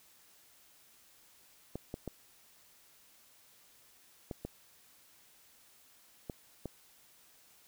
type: clicks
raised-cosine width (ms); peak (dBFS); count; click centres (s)
2; -25; 7; 1.756 / 1.941 / 2.077 / 4.312 / 4.45 / 6.298 / 6.657
effects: white hiss -63 dBFS RMS until 7.67 s